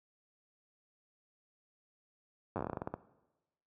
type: slowing click train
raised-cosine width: 1 ms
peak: -22 dBFS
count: 14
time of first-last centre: 2.56-2.94 s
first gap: 9 ms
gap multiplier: 1.18
effects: noise-tail reverb RT60 1.0 s tail -17 dB re dry + high-pass 80 Hz 12 dB/octave